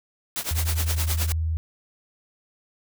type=noise with tremolo; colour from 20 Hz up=white; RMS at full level=-26 dBFS; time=0.36-1.32 s; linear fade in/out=0 ms; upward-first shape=triangle; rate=9.6 Hz; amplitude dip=95%
type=tone with vibrato; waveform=sine; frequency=80.3 Hz; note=E2; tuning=45 cents flat; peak=-22 dBFS; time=0.51-1.57 s; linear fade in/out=0 ms; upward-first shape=sine; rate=20 Hz; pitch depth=49 cents each way
effects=none